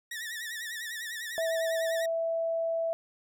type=tone with vibrato; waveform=sawtooth; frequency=1826 Hz; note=A#6; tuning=36 cents flat; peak=-32 dBFS; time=0.11-2.06 s; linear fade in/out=5 ms; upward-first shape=sine; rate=10 Hz; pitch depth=100 cents each way
type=tone with pitch glide; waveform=sine; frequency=655 to 659.9 Hz; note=E5 to E5; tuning=-11 to +2 cents; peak=-27 dBFS; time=1.38-2.93 s; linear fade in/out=0 ms; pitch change=+13 cents; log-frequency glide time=1.84-2 s
effects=none